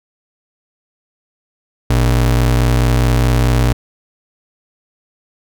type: ring-modulated tone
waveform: square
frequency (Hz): 87.1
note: F2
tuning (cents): -4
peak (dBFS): -8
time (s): 1.9-3.73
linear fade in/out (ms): 5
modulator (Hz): 32.3
effects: none